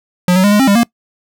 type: tone with pitch steps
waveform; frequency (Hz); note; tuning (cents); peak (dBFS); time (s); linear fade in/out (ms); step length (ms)
square; 179.4 / 186.3 / 204.4 / 207.7 / 268 / 200.7 / 234.9; F3 / F#3 / G#3 / G#3 / C4 / G3 / A#3; +47 / +12 / -27 / 0 / +42 / +41 / +13; -8; 0.28-0.833; 2; 79
effects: noise-tail reverb RT60 0.1 s tail -23 dB re dry